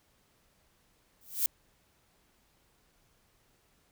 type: noise with exponential growth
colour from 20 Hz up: violet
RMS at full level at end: -24 dBFS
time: 1.21-1.46 s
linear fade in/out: 1 ms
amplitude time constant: 54 ms
effects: pink hiss -69 dBFS RMS until 3.91 s